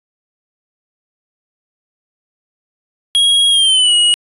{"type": "tone with pitch glide", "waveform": "square", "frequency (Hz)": [3294, 2901], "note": ["G#7", "F#7"], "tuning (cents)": [-15, -35], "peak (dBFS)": -9, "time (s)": [3.15, 4.14], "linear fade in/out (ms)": 0, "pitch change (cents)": -220, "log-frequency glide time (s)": [3.5, 3.94], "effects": ["resampled to 24000 Hz"]}